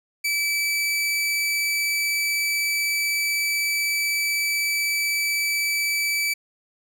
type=tone; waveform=sawtooth; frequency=2308 Hz; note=D7; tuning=31 cents flat; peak=-18 dBFS; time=0.24-6.34 s; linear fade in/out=10 ms; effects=none